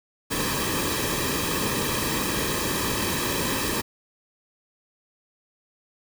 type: noise with comb filter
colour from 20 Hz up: pink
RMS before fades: -26 dBFS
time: 0.3-3.82 s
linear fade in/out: 20 ms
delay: 1.4 ms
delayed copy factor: -0.7
effects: none